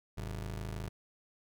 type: ring-modulated tone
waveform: 30% pulse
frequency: 79.2 Hz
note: D#2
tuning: 31 cents sharp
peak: -32 dBFS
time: 0.17-0.89 s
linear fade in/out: 10 ms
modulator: 26.5 Hz
effects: none